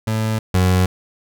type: tone pair in turn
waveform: 30% pulse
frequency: 110 / 91.93 Hz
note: A2 / F#2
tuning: 0 / -11 cents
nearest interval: minor third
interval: 311 cents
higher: first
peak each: -15 / -10 dBFS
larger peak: second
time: 0.07-0.39 / 0.54-0.86 s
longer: neither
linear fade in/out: 5 ms
effects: none